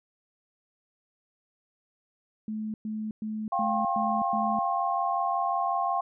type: tone bursts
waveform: sine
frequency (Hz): 216.1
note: A3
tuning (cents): -31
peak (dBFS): -30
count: 6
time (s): 2.48-4.59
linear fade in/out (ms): 2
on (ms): 260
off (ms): 110
type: chord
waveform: sine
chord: F suspended second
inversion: none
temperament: equal with one note detuned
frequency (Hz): 698.5 / 784 / 1074.1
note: F5 / G5 / C6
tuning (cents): 0 / 0 / +45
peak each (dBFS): -29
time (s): 3.52-6.01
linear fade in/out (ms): 5
effects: none